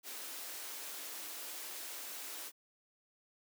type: high-pass noise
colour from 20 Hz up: white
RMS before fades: -45 dBFS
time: 0.03-2.52 s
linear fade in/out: 50 ms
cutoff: 260 Hz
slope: 48 dB/octave
effects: none